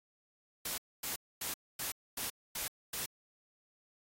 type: noise bursts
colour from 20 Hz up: white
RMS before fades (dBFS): -38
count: 7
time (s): 0.65-3.06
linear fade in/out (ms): 5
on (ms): 130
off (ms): 250
effects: AAC 48 kbps